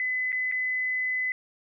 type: tone with dropouts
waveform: sine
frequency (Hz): 2015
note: B6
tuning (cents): +34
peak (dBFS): -25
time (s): 0-1.32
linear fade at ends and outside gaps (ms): 1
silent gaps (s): 0.32-0.327 / 0.515-0.522
effects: none